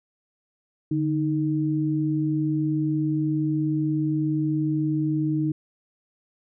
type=tone pair together; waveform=sine; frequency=147.88 / 311.1 Hz; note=D3 / D#4; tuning=+12 / 0 cents; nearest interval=octave + minor second; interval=1288 cents; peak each=-25 / -23 dBFS; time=0.91-5.52 s; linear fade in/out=5 ms; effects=none